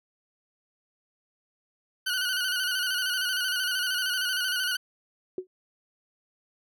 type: tone with vibrato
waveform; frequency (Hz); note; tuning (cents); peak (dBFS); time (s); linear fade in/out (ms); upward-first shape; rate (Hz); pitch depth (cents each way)
20% pulse; 1484; F#6; +5; -21; 2.06-4.77; 10; square; 13; 46
type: tone with exponential decay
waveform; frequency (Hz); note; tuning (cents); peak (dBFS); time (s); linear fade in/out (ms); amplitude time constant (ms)
sine; 370; F#4; 0; -24; 5.38-5.47; 2; 18
effects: none